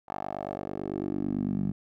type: tone with band-pass filter sweep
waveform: 10% pulse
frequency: 49 Hz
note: G1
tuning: in tune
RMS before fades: -32 dBFS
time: 0.08-1.72 s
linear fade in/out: 10 ms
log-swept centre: 860 to 180 Hz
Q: 2.9
effects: none